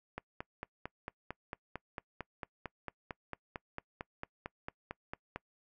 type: click train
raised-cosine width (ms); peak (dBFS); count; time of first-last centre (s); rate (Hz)
0.5; -24; 24; 0.18-5.36; 4.44
effects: noise-tail reverb RT60 0.1 s tail -24 dB re dry